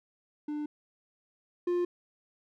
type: tone pair in turn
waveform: triangle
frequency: 298 / 352.6 Hz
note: D4 / F4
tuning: +25 / +17 cents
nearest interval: minor third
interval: 292 cents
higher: second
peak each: -30 / -24 dBFS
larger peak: second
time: 0.48-0.66 / 1.67-1.85 s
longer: neither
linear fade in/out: 5 ms
effects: none